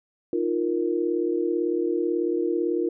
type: chord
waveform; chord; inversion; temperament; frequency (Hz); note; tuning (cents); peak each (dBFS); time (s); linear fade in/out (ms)
sine; Eb suspended second; none; equal; 311.1 / 349.2 / 466.2; Eb4 / F4 / Bb4; 0 / 0 / 0; -28 / -24 / -28; 0.33-2.89; 2
effects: none